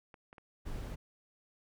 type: clicks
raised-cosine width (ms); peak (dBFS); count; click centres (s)
0.5; -37; 3; 0.142 / 0.329 / 0.382
type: noise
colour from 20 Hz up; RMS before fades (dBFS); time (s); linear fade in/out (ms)
brown; -40; 0.65-0.96; 20
effects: none